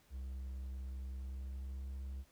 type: tone with pitch glide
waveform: triangle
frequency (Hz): 65.41 to 66.75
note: C2 to C2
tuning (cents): 0 to +35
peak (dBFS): -39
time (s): 0.1-2.25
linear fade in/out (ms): 50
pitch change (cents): +35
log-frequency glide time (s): 1.22-1.9
effects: pink hiss -69 dBFS RMS until 2.31 s